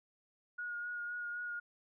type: tone with vibrato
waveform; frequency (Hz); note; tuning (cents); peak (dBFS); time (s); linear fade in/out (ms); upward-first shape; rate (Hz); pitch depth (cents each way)
sine; 1439; F#6; -49; -38; 0.58-1.6; 10; sine; 3.9; 18
effects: none